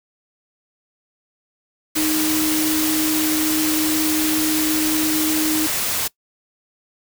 sine tone in noise, 311.1 Hz, D#4, in tune, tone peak -19 dBFS, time 1.96-5.67 s, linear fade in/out 10 ms, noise white, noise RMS -22 dBFS, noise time 1.95-6.08 s, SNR 0 dB, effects noise-tail reverb RT60 0.1 s tail -21 dB re dry

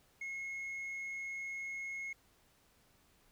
sine tone with tanh clipping, 2168 Hz, C#7, 39 cents flat, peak -40 dBFS, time 0.21-2.13 s, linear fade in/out 5 ms, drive 2 dB, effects pink hiss -69 dBFS RMS until 3.31 s

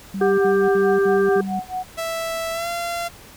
sine tone bursts, 194.3 Hz, G3, 15 cents flat, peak -24 dBFS, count 5, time 0.14-1.596 s, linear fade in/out 5 ms, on 240 ms, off 64 ms
sine tone with tremolo, 740 Hz, F#5, in tune, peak -22 dBFS, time 0.2-1.84 s, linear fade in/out 20 ms, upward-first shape sine, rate 4.6 Hz, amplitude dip 95%
harmonic tone, 394.8 Hz, G4, 12 cents sharp, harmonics 1 / 3 / 4, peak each -15 / -29 / -27 dBFS, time 0.21-1.41 s, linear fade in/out 5 ms
sawtooth tone with pitch glide, 659.3 to 686.5 Hz, E5 to F5, 0 to -30 cents, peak -20 dBFS, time 1.97-3.09 s, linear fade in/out 20 ms, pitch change +70 cents, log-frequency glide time 2.52-2.68 s
effects pink hiss -44 dBFS RMS until 3.36 s

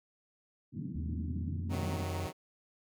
white band-pass noise, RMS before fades -40 dBFS, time 0.72-2.07 s, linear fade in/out 50 ms, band 100 to 280 Hz, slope 48 dB/octave
sine tone with pitch glide, 79 to 89.19 Hz, D#2 to F2, +27 to +37 cents, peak -35 dBFS, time 0.95-2.27 s, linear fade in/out 10 ms, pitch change +210 cents, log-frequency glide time 1.1-1.66 s
10% pulse chord, C diminished, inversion none, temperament equal with one note detuned, 133.95 / 155.56 / 185 Hz, C3 / Eb3 / Gb3, +41 / 0 / 0 cents, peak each -36 / -33 / -33 dBFS, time 1.69-2.33 s, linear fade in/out 50 ms
effects none

